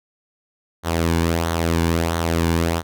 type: tone with flanger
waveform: sawtooth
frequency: 83.3 Hz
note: E2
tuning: 19 cents sharp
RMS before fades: -20 dBFS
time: 0.83-2.83 s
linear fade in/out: 50 ms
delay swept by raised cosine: 0.39 to 1.59 ms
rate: 1.5 Hz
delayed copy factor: -0.55
effects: none